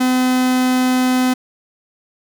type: tone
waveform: 45% pulse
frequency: 254.4 Hz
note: C4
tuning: 48 cents flat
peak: -13 dBFS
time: 0-1.34 s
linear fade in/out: 10 ms
effects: none